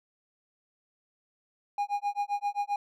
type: tone with tremolo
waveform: triangle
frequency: 816 Hz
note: G#5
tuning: 31 cents flat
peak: -23 dBFS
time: 1.78-2.76 s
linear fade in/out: 2 ms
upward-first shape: sine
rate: 7.6 Hz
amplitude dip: 100%
effects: none